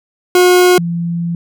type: tone pair in turn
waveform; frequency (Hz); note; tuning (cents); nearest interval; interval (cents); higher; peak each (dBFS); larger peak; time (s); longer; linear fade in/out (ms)
40% pulse / sine; 360.8 / 170.27; F#4 / F3; -44 / -44; octave + minor second; 1300; first; -5 / -15; first; 0.35-0.78 / 0.78-1.35; second; 2
effects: none